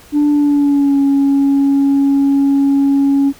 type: tone with pitch glide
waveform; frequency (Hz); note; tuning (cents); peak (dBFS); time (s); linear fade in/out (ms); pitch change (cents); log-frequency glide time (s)
sine; 293.7 to 277.7; D4 to C#4; 0 to +3; -7; 0.12-3.33; 50; -97; 0.3-1
effects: tanh soft clip ceiling -7 dBFS + pink hiss -42 dBFS RMS until 3.39 s